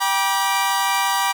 sawtooth chord, G major, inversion none, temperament equal with one note detuned, 784 / 963.5 / 1174.7 Hz, G5 / B5 / D6, 0 / -43 / 0 cents, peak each -19 / -17 / -20 dBFS, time 0-1.33 s, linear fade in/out 20 ms, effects none

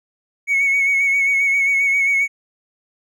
triangle tone with vibrato, 2217 Hz, C#7, in tune, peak -11 dBFS, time 0.47-2.28 s, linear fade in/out 50 ms, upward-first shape sine, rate 7.5 Hz, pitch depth 33 cents each way, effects tanh soft clip ceiling -10 dBFS

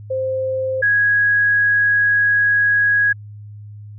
sine tone pair in turn, 523.3 / 1658.5 Hz, C5 / G#6, 0 / -3 cents, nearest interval octave + minor sixth, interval 1997 cents, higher second, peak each -18 / -12 dBFS, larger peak second, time 0.1-0.82 / 0.82-3.13 s, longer second, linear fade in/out 10 ms, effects added 104 Hz sine -33 dBFS peak until 3.98 s

